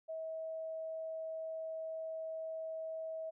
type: tone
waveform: sine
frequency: 643 Hz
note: E5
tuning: 43 cents flat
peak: -39 dBFS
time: 0.08-3.31 s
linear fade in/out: 20 ms
effects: none